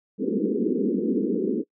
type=band-pass noise; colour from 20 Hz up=pink; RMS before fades=-24 dBFS; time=0.18-1.64 s; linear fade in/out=50 ms; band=190 to 470 Hz; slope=96 dB/octave; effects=noise-tail reverb RT60 0.1 s tail -22 dB re dry